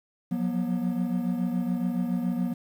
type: tone cluster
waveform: triangle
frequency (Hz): 178.3 / 185.4 / 240.6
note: F3 / F#3 / B3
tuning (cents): +36 / +4 / -45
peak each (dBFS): -28 / -29 / -26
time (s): 0.31-2.54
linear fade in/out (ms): 10
effects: 9-bit